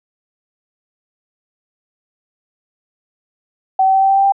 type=tone with pitch steps; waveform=sine; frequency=763 / 767.4 / 771.9 / 776.3 / 780.8 / 785.4 / 789.9 Hz; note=G5 / G5 / G5 / G5 / G5 / G5 / G5; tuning=-47 / -37 / -27 / -17 / -7 / +3 / +13 cents; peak=-9 dBFS; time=3.79-4.322 s; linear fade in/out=5 ms; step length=76 ms; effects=none